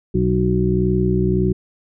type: harmonic tone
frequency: 61.74 Hz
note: B1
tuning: in tune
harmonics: 1 / 2 / 3 / 5 / 6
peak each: -23 / -21 / -19 / -25 / -20 dBFS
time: 0.14-1.53 s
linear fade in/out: 10 ms
effects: none